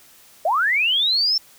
sine linear sweep, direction up, 587.3 to 5430 Hz, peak -16 dBFS, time 0.45-1.38 s, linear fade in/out 5 ms, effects white hiss -50 dBFS RMS until 1.58 s

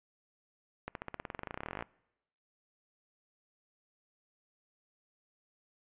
accelerating click train, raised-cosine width 0.5 ms, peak -23 dBFS, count 26, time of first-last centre 0.88-1.825 s, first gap 72 ms, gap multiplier 0.94, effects noise-tail reverb RT60 0.9 s tail -24 dB re dry + resampled to 8000 Hz

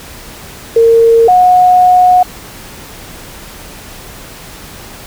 sine tone pair in turn, 458.6 / 728 Hz, A#4 / F#5, -28 / -28 cents, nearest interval minor sixth, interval 800 cents, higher second, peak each -3 dBFS, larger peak neither, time 0.76-1.28 / 1.28-2.23 s, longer second, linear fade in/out 5 ms, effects pink hiss -31 dBFS RMS until 5.06 s

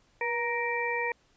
harmonic tone with a mistuned harmonic, 468.3 Hz, A#4, 8 cents sharp, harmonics 1 / 2 / 4 / 5, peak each -33 / -33 / -33 / -33 dBFS, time 0.21-1.12 s, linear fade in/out 2 ms, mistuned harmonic 1, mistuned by +43 cents, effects pink hiss -66 dBFS RMS until 1.36 s + resampled to 16000 Hz

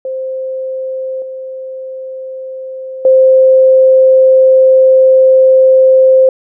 sine tone with level steps, 523.3 Hz, C5, in tune, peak -16 / -21 / -3 dBFS, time 0.05-6.29 s, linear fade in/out 2 ms, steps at 1.22 / 3.05 s, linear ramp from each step 2 ms, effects none

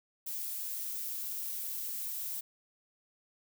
violet noise, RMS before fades -38 dBFS, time 0.26-2.41 s, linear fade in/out 10 ms, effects none

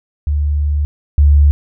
sine tone pair in turn, 73.42 / 72.49 Hz, D2 / D2, 0 / -22 cents, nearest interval unison, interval 22 cents, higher first, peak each -12 / -5 dBFS, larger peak second, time 0.27-0.85 / 1.18-1.51 s, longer first, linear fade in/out 0 ms, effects none

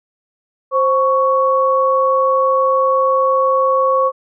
sine tone pair together, 526 / 1113.5 Hz, C5 / C#6, +9 / +7 cents, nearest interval octave + minor second, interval 1298 cents, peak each -14 dBFS, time 0.71-4.12 s, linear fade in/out 50 ms, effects none

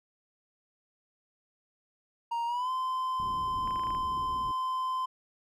triangle tone with pitch glide, 935 to 1031.5 Hz, A#5 to C6, +5 to -25 cents, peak -27 dBFS, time 2.31-5.06 s, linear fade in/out 10 ms, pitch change +170 cents, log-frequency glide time 2.46-2.7 s
pink low-pass noise, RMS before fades -44 dBFS, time 3.19-4.52 s, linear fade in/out 10 ms, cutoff 370 Hz, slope 24 dB/octave
clicks, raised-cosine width 0.5 ms, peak -30 dBFS, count 8, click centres 3.675 / 3.708 / 3.759 / 3.795 / 3.836 / 3.87 / 3.905 / 3.949 s
effects none

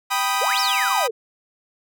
sawtooth chord, G augmented, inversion none, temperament equal, 784 / 987.8 / 1244.5 Hz, G5 / B5 / D#6, 0 / 0 / 0 cents, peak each -21 / -20 / -20 dBFS, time 0.1-1.08 s, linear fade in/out 20 ms
sine exponential two-way sweep, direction up then down, 415.3 to 5620 to 415.3 Hz, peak -22 dBFS, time 0.41-1.11 s, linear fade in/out 10 ms, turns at 0.6 s
effects none

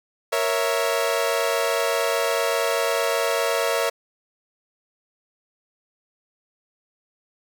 sawtooth chord, A# diminished, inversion none, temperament equal, 466.2 / 554.4 / 659.3 Hz, A#4 / C#5 / E5, 0 / 0 / 0 cents, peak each -21 dBFS, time 0.32-3.9 s, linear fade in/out 10 ms, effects none

